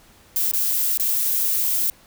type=noise with dropouts; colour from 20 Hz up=violet; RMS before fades=-21 dBFS; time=0.36-1.9 s; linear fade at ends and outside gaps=1 ms; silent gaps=0.514-0.535 / 0.975-0.997 s; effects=pink hiss -52 dBFS RMS until 2.06 s